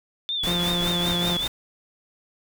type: tone with vibrato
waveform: sine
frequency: 3520 Hz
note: A7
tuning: in tune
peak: -24 dBFS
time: 0.29-1.47 s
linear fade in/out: 0 ms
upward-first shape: triangle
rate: 5.3 Hz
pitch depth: 80 cents each way
type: noise with tremolo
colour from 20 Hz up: pink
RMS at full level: -29 dBFS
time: 0.43-1.48 s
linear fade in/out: 5 ms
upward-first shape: triangle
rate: 5 Hz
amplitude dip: 75%
type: tone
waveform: sawtooth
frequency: 174.61 Hz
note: F3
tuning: in tune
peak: -21 dBFS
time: 0.47-1.37 s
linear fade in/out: 2 ms
effects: none